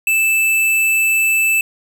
square tone, 2637 Hz, E7, in tune, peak -13 dBFS, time 0.07-1.61 s, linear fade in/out 2 ms, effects none

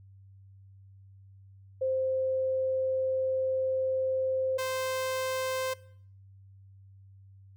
sine / sawtooth tone pair in turn, 523.3 / 520.4 Hz, C5 / C5, 0 / -9 cents, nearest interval unison, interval 9 cents, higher first, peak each -26 dBFS, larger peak neither, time 1.81-4.58 / 4.58-5.74 s, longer first, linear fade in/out 10 ms, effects noise-tail reverb RT60 0.6 s tail -20 dB re dry + added 97 Hz sine -51 dBFS peak until 7.56 s

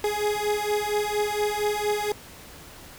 30% pulse beating tone pair, 415.3 / 419.6 Hz, G#4 / G#4, 0 / +18 cents, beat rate 4.3 Hz, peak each -24 dBFS, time 0.04-2.12 s, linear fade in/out 2 ms, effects pink hiss -45 dBFS RMS until 2.98 s

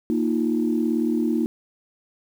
sine chord, Bb suspended fourth, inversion none, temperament equal, 233.1 / 311.1 / 349.2 Hz, Bb3 / Eb4 / F4, 0 / 0 / 0 cents, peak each -22 / -23 / -26 dBFS, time 0.1-1.46 s, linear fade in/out 0 ms, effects tanh soft clip ceiling -10 dBFS + 8-bit

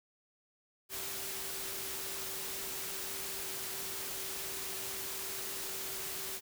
sine tone in noise, 386.1 Hz, G4, 26 cents flat, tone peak -51 dBFS, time 0.89-6.41 s, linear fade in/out 50 ms, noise white, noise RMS -40 dBFS, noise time 0.89-6.41 s, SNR -14 dB, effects none

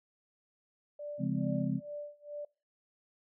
sine tone with tremolo, 587.3 Hz, D5, in tune, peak -37 dBFS, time 0.99-2.45 s, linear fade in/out 5 ms, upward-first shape sine, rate 2.3 Hz, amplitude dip 95%
sine chord, Db major seventh, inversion none, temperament just, 138.59 / 173.24 / 207.9 / 259.9 Hz, Db3 / F3 / Ab3 / C4, 0 / -14 / +2 / -11 cents, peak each -35 dBFS, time 1.18-1.81 s, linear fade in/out 50 ms
effects noise-tail reverb RT60 0.4 s tail -26 dB re dry

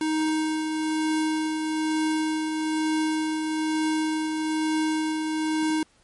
square tone with tremolo, 312.7 Hz, D#4, 9 cents sharp, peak -22 dBFS, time 0.01-5.83 s, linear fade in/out 2 ms, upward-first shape triangle, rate 1.1 Hz, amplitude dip 40%, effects pink hiss -61 dBFS RMS until 6.03 s + MP3 48 kbps

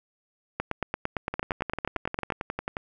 two click trains, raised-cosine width 0.5 ms, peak -12 / -15 dBFS, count 16 / 17, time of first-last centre 0.6-2.303 / 1.34-2.769 s, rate 8.81 / 11.2 Hz, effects none

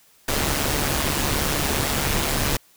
pink noise with amplitude modulation, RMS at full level -20 dBFS, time 0.28-2.57 s, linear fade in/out 5 ms, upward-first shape sine, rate 144 Hz, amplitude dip 60%, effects white hiss -56 dBFS RMS until 2.76 s

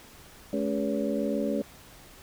sine tone cluster, 214.3 / 281.1 / 401.4 / 482.7 / 564 Hz, A3 / C#4 / G4 / B4 / C#5, -45 / +24 / +41 / -40 / +30 cents, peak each -30 / -31 / -35 / -35 / -32 dBFS, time 0.53-1.62 s, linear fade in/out 2 ms, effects pink hiss -51 dBFS RMS until 2.22 s

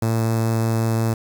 sawtooth tone with notch filter, 113.2 Hz, A2, 50 cents sharp, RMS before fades -20 dBFS, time 0.02-1.14 s, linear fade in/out 5 ms, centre 2700 Hz, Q 0.6, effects 7-bit

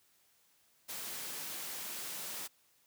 white high-pass noise, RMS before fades -42 dBFS, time 0.88-2.48 s, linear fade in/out 20 ms, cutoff 140 Hz, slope 12 dB/octave, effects white hiss -70 dBFS RMS until 2.86 s + high-pass 60 Hz 12 dB/octave

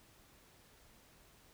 silence, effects pink hiss -64 dBFS RMS until 1.53 s

